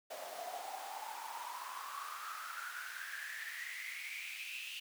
pink noise with high-pass filter sweep, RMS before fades -45 dBFS, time 0.1-4.8 s, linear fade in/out 10 ms, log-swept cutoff 620 to 2800 Hz, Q 9.4, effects none

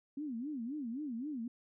sine tone with vibrato, 263.1 Hz, C4, 10 cents sharp, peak -37 dBFS, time 0.17-1.48 s, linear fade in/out 5 ms, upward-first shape sine, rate 3.8 Hz, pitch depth 270 cents each way, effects none

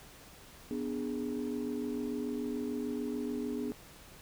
sine chord, G# diminished, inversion first, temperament equal, 246.9 / 293.7 / 415.3 Hz, B3 / D4 / G#4, 0 / 0 / 0 cents, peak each -35 / -37 / -38 dBFS, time 0.71-3.72 s, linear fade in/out 0 ms, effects tanh soft clip ceiling -27 dBFS + pink hiss -54 dBFS RMS until 4.21 s

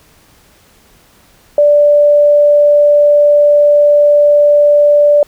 sine tone, 586 Hz, D5, 4 cents flat, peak -4 dBFS, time 1.58-5.23 s, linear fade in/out 2 ms, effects pink hiss -47 dBFS RMS until 5.27 s

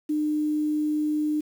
sine tone with quantisation, 302.5 Hz, D#4, 49 cents flat, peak -22 dBFS, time 0.09-1.41 s, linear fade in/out 10 ms, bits 8, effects none

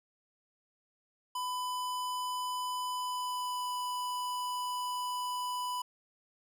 square tone with pitch glide, 1000 to 993.1 Hz, B5 to B5, +21 to +9 cents, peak -34 dBFS, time 1.35-5.82 s, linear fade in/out 5 ms, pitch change -12 cents, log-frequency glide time 2.93-3.74 s, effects none

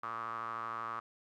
sawtooth tone with band-pass filter, 114.1 Hz, A#2, 37 cents flat, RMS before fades -40 dBFS, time 0.03-1 s, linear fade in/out 5 ms, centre 1200 Hz, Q 9.5, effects none

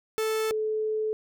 45% pulse / sine tone pair in turn, 438.6 / 433.1 Hz, A4 / A4, -6 / -27 cents, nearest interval unison, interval 21 cents, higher first, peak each -25 dBFS, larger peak neither, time 0.18-0.51 / 0.51-1.13 s, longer second, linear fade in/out 0 ms, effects none

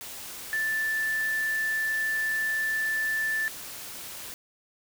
sine tone in noise, 1760 Hz, A6, in tune, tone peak -25 dBFS, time 0.53-3.48 s, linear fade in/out 0 ms, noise white, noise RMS -40 dBFS, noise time 0.01-4.34 s, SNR +12 dB, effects none

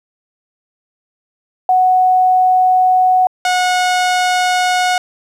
sine / sawtooth tone pair in turn, 740 / 729 Hz, F#5 / F#5, 0 / -26 cents, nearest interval unison, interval 26 cents, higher first, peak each -8 dBFS, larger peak neither, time 1.69-3.27 / 3.45-4.98 s, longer first, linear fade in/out 2 ms, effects low-pass 8000 Hz 12 dB/octave + 8-bit

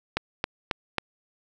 click train, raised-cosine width 0.3 ms, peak -8 dBFS, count 4, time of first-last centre 0.17-0.983 s, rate 3.69 Hz, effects none

